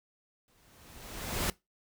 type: noise with exponential growth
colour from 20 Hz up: pink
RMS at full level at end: -29 dBFS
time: 0.48-1.5 s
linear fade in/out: 1 ms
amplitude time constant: 220 ms
effects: noise-tail reverb RT60 0.2 s tail -21 dB re dry